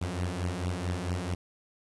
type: beating tone pair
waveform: sawtooth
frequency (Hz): 87.1 / 91.6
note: F2 / F#2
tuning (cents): -4 / -17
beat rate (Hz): 4.5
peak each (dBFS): -29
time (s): 0.01-1.35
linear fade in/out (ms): 10
effects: resampled to 24000 Hz + 9-bit